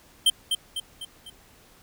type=tone with echo; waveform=square; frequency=3136 Hz; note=G7; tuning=in tune; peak=-16 dBFS; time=0.26-0.3 s; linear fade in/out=5 ms; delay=250 ms; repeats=4; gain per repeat=-6 dB; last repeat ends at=1.3 s; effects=pink hiss -55 dBFS RMS until 1.82 s